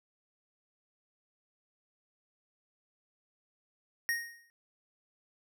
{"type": "tone with exponential decay", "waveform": "square", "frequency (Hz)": 1864.7, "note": "A#6", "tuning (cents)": 0, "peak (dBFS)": -27, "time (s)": [4.09, 4.5], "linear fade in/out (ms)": 0, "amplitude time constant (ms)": 87, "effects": []}